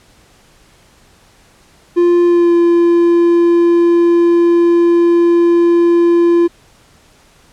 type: tone with pitch glide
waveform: triangle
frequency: 348.3 to 342.7 Hz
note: F4 to F4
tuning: -5 to -33 cents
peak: -5 dBFS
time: 1.96-6.48 s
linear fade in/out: 20 ms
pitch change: -28 cents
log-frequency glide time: 2.25-2.54 s
effects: pink hiss -48 dBFS RMS until 7.52 s + low-pass 10000 Hz 12 dB/octave